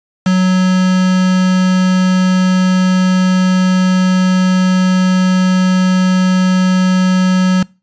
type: tone with quantisation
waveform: triangle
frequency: 185 Hz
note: F#3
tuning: in tune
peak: -6 dBFS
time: 0.26-7.63 s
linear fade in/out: 5 ms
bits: 3
effects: noise-tail reverb RT60 0.3 s tail -24 dB re dry + resampled to 16000 Hz